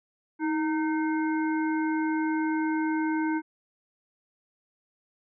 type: harmonic tone with a mistuned harmonic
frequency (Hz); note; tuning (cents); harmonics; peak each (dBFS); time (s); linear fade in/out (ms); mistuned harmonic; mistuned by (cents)
306.4; D#4; -27; 1 / 3 / 5 / 7; -25 / -33 / -36 / -41; 0.39-3.42; 50; 1; +52
effects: none